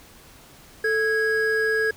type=tone pair together; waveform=triangle; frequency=440 / 1652.6 Hz; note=A4 / G#6; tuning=0 / -9 cents; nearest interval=octave + major seventh; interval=2291 cents; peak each=-21 / -20 dBFS; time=0.84-1.91 s; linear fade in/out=5 ms; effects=pink hiss -49 dBFS RMS until 1.96 s